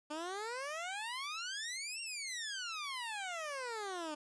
15% pulse exponential two-way sweep, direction up then down, 293.7 to 2794 to 293.7 Hz, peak -33 dBFS, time 0.1-4.15 s, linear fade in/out 10 ms, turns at 2.01 s, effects resampled to 22050 Hz + 12-bit

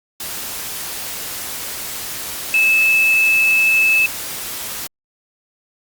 sine tone in noise, 2612 Hz, E7, 17 cents flat, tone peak -11 dBFS, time 2.54-4.06 s, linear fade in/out 2 ms, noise white, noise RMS -27 dBFS, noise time 0.2-4.87 s, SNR +13 dB, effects Opus 48 kbps

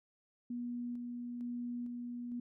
sine tone with tremolo, 241.7 Hz, B3, 37 cents flat, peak -37 dBFS, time 0.5-2.4 s, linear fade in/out 5 ms, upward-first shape square, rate 1.1 Hz, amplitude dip 25%, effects none

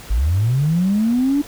sine linear sweep, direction up, 46.25 to 293.7 Hz, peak -13 dBFS, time 0.1-1.42 s, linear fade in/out 10 ms, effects tanh soft clip ceiling -9 dBFS + pink hiss -38 dBFS RMS until 1.47 s

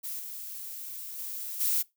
violet noise with level steps, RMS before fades -36 / -40 / -37 / -27 dBFS, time 0.03-1.83 s, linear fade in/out 20 ms, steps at 0.19 / 1.18 / 1.6 s, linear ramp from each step 10 ms, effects noise-tail reverb RT60 0.2 s tail -22 dB re dry

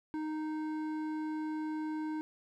sine tone with hard clipping, 310 Hz, D#4, 6 cents flat, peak -36 dBFS, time 0.14-2.21 s, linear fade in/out 0 ms, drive 10 dB, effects none

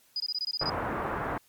sine tone bursts, 4947 Hz, D#8, 11 cents flat, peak -28 dBFS, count 9, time 0.16-0.697 s, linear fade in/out 2 ms, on 41 ms, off 21 ms
white low-pass noise, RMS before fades -32 dBFS, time 0.61-1.38 s, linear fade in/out 5 ms, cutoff 1400 Hz, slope 24 dB/octave
effects white hiss -63 dBFS RMS until 1.48 s + MP3 96 kbps

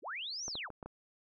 sine linear two-way sweep, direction up then down, 210.6 to 6300 to 294.7 Hz, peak -38 dBFS, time 0.02-0.7 s, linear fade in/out 50 ms, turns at 0.46 s
clicks, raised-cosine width 1 ms, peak -30 dBFS, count 5, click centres 0.481 / 0.554 / 0.703 / 0.828 / 0.86 s
effects none

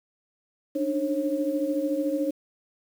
sine tone cluster, 289.2 / 302.8 / 543 Hz, D4 / D#4 / C#5, -27 / -47 / -36 cents, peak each -30 / -27 / -28 dBFS, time 0.75-2.31 s, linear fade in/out 10 ms, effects 8-bit

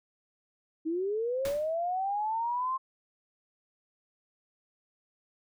sine linear sweep, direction up, 310 to 1064 Hz, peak -28 dBFS, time 0.85-2.78 s, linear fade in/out 20 ms
pink noise with exponential decay, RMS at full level -36 dBFS, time 1.45-1.75 s, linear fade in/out 2 ms, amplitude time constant 65 ms
effects none

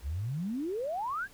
sine exponential sweep, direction up, 61.74 to 1697 Hz, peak -31 dBFS, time 0.02-1.28 s, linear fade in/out 50 ms, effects pink hiss -57 dBFS RMS until 1.33 s

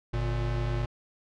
square tone pair together, 49.69 / 118.1 Hz, G1 / A#2, +24 / +23 cents, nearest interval octave + minor third, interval 1499 cents, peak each -31 / -30 dBFS, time 0.13-0.86 s, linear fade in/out 10 ms, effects low-pass 4000 Hz 12 dB/octave

